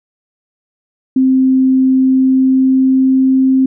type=tone with pitch glide; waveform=sine; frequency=261.6 to 263.3 Hz; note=C4 to C4; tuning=0 to +11 cents; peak=-7 dBFS; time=1.16-3.66 s; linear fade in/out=5 ms; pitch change=+11 cents; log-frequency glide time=1.9-3.39 s; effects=none